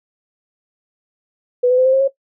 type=tone with pitch steps; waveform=sine; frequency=493.8 / 503.6 / 513.6 / 523.8 / 534.2 / 544.7 Hz; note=B4 / B4 / C5 / C5 / C5 / C#5; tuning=0 / +34 / -32 / +2 / +36 / -30 cents; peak=-10 dBFS; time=1.63-2.08 s; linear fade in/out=10 ms; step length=75 ms; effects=noise-tail reverb RT60 0.1 s tail -17 dB re dry